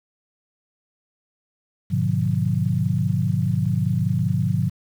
sine chord, G# diminished seventh, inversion none, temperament just, 103.83 / 124.59 / 149.51 / 179.41 Hz, G#2 / B2 / D3 / F3, 0 / +16 / +31 / +47 cents, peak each -24 dBFS, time 1.9-4.7 s, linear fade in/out 20 ms, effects 8-bit

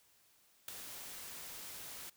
white noise with ADSR envelope, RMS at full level -38 dBFS, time 0.68-2.1 s, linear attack 4 ms, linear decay 5 ms, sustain -10 dB, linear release 9 ms, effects white hiss -69 dBFS RMS until 2.16 s

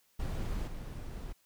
brown noise with level steps, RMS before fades -35 / -41 dBFS, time 0.19-1.33 s, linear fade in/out 10 ms, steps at 0.67 s, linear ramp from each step 10 ms, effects white hiss -70 dBFS RMS until 1.45 s

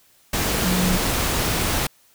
sine tone in noise, 181.9 Hz, F#3, 29 cents flat, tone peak -20 dBFS, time 0.64-0.97 s, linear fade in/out 5 ms, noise pink, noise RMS -22 dBFS, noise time 0.33-1.87 s, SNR -1 dB, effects white hiss -57 dBFS RMS until 2.14 s

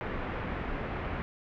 pink low-pass noise, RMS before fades -35 dBFS, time 0.01-1.22 s, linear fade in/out 0 ms, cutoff 2300 Hz, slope 24 dB/octave, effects none

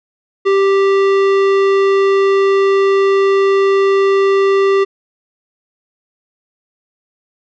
sine tone with tanh clipping, 392 Hz, G4, in tune, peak -11 dBFS, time 0.45-4.85 s, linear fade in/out 20 ms, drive 16 dB, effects none

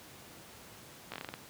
slowing click train, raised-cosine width 0.3 ms, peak -23 dBFS, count 8, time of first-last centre 1.12-1.34 s, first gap 17 ms, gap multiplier 1.2, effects pink hiss -52 dBFS RMS until 1.49 s + high-pass 100 Hz 12 dB/octave

